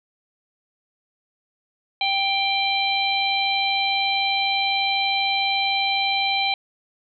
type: harmonic tone with a mistuned harmonic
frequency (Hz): 786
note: G5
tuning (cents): +4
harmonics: 1 / 3 / 4 / 5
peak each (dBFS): -24 / -24 / -27 / -25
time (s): 2.01-6.54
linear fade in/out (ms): 2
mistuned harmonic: 5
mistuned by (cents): +32
effects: none